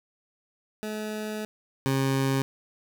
20% pulse tone pair in turn, 214.2 / 134.94 Hz, A3 / C#3, -46 / -46 cents, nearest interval minor sixth, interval 800 cents, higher first, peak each -26 / -18 dBFS, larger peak second, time 0.83-1.45 / 1.86-2.42 s, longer first, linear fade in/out 0 ms, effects none

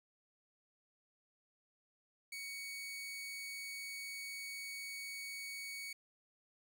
sawtooth tone, 2236 Hz, C#7, 14 cents sharp, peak -40 dBFS, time 2.32-5.93 s, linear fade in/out 5 ms, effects 11-bit

